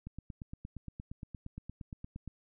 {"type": "click train", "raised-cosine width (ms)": 5, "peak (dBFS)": -30, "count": 20, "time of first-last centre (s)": [0.07, 2.277], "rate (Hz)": 8.61, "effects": []}